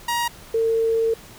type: tone pair in turn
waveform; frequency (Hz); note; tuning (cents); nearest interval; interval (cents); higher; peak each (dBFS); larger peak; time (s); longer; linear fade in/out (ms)
sawtooth / sine; 947 / 452.6; A#5 / A4; +27 / +49; octave + minor second; 1278; first; -17; neither; 0.08-0.28 / 0.54-1.14; second; 5
effects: pink hiss -44 dBFS RMS until 1.38 s